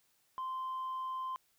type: tone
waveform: sine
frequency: 1040 Hz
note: C6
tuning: 11 cents flat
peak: -34 dBFS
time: 0.38-1.36 s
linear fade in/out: 0 ms
effects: tanh soft clip ceiling -34 dBFS + white hiss -73 dBFS RMS until 1.58 s